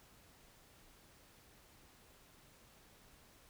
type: silence
effects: pink hiss -64 dBFS RMS until 3.49 s